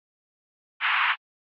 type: band-pass noise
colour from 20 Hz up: pink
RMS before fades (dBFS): -23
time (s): 0.8-1.16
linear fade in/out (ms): 50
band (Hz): 990 to 3000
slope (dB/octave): 48
effects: AAC 48 kbps